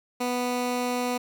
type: tone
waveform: 15% pulse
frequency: 246.9 Hz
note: B3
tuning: in tune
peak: -19 dBFS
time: 0.2-1.18 s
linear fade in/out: 10 ms
effects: none